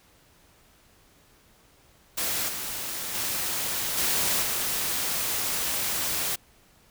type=noise with level steps; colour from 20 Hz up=white; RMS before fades=-28 / -33 / -29 / -25 / -28 dBFS; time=2.17-6.36 s; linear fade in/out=10 ms; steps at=2.48 / 3.14 / 3.97 / 4.42 s; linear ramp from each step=10 ms; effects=pink hiss -59 dBFS RMS until 6.9 s